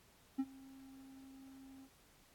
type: tone with ADSR envelope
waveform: triangle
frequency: 267.7 Hz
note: C4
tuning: 40 cents sharp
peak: -29 dBFS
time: 0.38-1.89 s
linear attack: 17 ms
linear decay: 48 ms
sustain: -23 dB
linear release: 49 ms
effects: pink hiss -67 dBFS RMS until 2.34 s + AAC 64 kbps